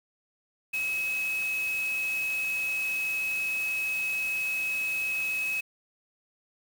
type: tone in noise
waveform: sine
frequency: 2562 Hz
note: E7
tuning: 50 cents flat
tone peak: -27 dBFS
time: 0.73-5.61 s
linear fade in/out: 10 ms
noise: white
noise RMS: -42 dBFS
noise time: 0.73-5.61 s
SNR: +12 dB
effects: none